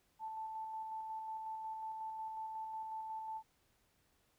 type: tone with tremolo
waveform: sine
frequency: 880 Hz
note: A5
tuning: in tune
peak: -40 dBFS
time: 0.19-3.43 s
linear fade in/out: 50 ms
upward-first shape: square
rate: 5.5 Hz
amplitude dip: 25%
effects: pink hiss -75 dBFS RMS until 4.38 s